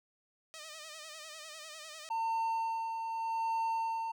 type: tone with vibrato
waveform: 5% pulse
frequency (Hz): 622.3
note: D#5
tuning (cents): 0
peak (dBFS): -34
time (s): 0.54-2.09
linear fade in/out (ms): 0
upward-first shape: sine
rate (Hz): 10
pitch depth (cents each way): 72
type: tone with tremolo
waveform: triangle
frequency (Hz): 905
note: A5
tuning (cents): +48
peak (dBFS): -28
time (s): 2.1-4.12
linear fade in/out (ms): 10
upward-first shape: sine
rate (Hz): 0.83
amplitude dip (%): 45
effects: none